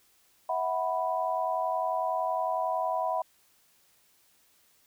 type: chord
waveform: sine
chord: E suspended second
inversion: none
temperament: equal with one note detuned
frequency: 649.1 / 740 / 987.8 Hz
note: E5 / F#5 / B5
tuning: -27 / 0 / 0 cents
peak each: -31 dBFS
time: 0.49-3.22 s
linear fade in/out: 5 ms
effects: white hiss -65 dBFS RMS until 4.86 s